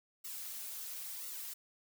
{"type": "noise with flanger", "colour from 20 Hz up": "blue", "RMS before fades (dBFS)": -44, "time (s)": [0.24, 1.54], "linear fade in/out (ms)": 10, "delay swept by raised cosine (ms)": [1.2, 6.3], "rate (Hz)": 0.97, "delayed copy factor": -0.85, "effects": []}